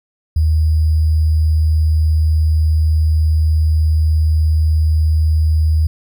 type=tone with sample-and-hold; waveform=sine; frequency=78.3 Hz; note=D#2; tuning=11 cents sharp; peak=-10 dBFS; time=0.36-5.87 s; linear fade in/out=5 ms; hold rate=4900 Hz; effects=none